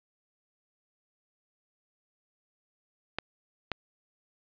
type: clicks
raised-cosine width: 0.3 ms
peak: -14 dBFS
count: 2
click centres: 3.186 / 3.717 s
effects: resampled to 11025 Hz + 9-bit